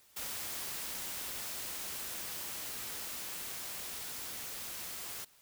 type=noise with level ramp; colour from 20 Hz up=white; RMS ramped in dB=-40 to -43 dBFS; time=0.16-5.25 s; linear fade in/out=10 ms; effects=white hiss -64 dBFS RMS until 5.41 s